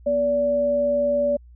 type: tone pair together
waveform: sine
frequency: 242.6 / 577 Hz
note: B3 / D5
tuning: -31 / -31 cents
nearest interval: octave + minor third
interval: 1500 cents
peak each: -29 / -18 dBFS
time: 0.06-1.37 s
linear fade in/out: 10 ms
effects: added 60 Hz sine -44 dBFS peak until 1.55 s